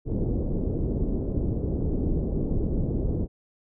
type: low-pass noise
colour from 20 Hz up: pink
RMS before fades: -26 dBFS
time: 0.05-3.28 s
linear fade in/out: 50 ms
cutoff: 430 Hz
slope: 24 dB/octave
effects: none